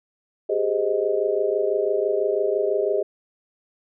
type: chord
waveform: sine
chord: Ab major seventh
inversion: third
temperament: just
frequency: 389.3 / 415.3 / 519.1 / 623 Hz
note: G4 / Ab4 / C5 / Eb5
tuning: -12 / 0 / -14 / +2 cents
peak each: -25 / -23 / -28 / -25 dBFS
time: 0.49-3.03 s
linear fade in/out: 10 ms
effects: none